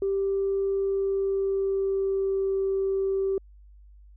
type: tone with pitch glide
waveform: sine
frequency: 392 to 387.7 Hz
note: G4 to G4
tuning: 0 to -19 cents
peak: -22 dBFS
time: 0.02-3.38 s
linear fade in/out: 2 ms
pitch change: -19 cents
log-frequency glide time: 0.71-2.58 s
effects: tanh soft clip ceiling -18 dBFS + added 50 Hz sine -48 dBFS peak until 4.16 s